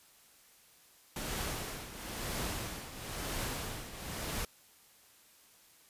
pink noise with tremolo, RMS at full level -36 dBFS, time 1.16-4.45 s, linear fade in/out 2 ms, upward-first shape triangle, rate 1 Hz, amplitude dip 75%, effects white hiss -62 dBFS RMS until 5.89 s + resampled to 32000 Hz

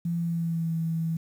sine tone with pitch glide, 170 to 163.55 Hz, F3 to E3, -46 to -13 cents, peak -25 dBFS, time 0.05-1.17 s, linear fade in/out 5 ms, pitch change -67 cents, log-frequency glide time 0.16-0.75 s, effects 9-bit

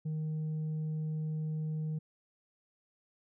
triangle tone with tanh clipping, 155.56 Hz, D#3, in tune, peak -33 dBFS, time 0.05-1.99 s, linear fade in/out 10 ms, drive 7 dB, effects none

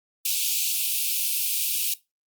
white high-pass noise, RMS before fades -25 dBFS, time 0.25-1.94 s, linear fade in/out 5 ms, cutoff 2400 Hz, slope 96 dB/octave, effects noise-tail reverb RT60 0.2 s tail -18 dB re dry + Opus 32 kbps

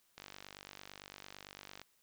click train, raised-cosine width 0.2 ms, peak -30 dBFS, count 81, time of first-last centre 0.18-1.816 s, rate 48.9 Hz, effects white hiss -73 dBFS RMS until 2.02 s

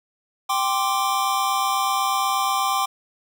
square chord, G suspended fourth, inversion none, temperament equal, 784 / 1046.5 / 1174.7 Hz, G5 / C6 / D6, 0 / 0 / 0 cents, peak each -25 dBFS, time 0.49-2.86 s, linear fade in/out 10 ms, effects none

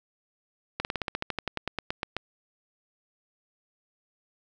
slowing click train, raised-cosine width 0.3 ms, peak -13 dBFS, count 17, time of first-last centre 0.8-2.167 s, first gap 49 ms, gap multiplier 1.07, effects none

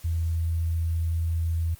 sine tone, 82.7 Hz, E2, 6 cents sharp, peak -23 dBFS, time 0.04-1.75 s, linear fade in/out 10 ms, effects white hiss -52 dBFS RMS until 1.79 s + Opus 48 kbps

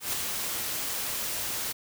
white noise with ADSR envelope, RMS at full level -28 dBFS, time 0-1.73 s, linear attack 130 ms, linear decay 6 ms, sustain -4 dB, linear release 17 ms, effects none

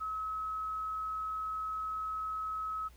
sine tone, 1285 Hz, E6, 45 cents flat, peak -34 dBFS, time 0-2.89 s, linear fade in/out 20 ms, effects added 60 Hz sine -54 dBFS peak until 2.96 s + pink hiss -64 dBFS RMS until 2.96 s

